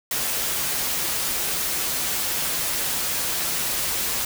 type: noise with comb filter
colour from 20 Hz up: white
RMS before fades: -25 dBFS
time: 0.11-4.25 s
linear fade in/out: 2 ms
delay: 10 ms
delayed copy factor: -0.5
effects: none